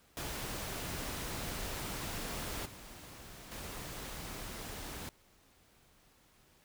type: noise with level steps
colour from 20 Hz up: pink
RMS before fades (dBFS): -40 / -51 / -44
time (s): 0.17-5.09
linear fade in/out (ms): 0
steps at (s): 2.65 / 3.51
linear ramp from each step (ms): 10
effects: pink hiss -66 dBFS RMS until 6.64 s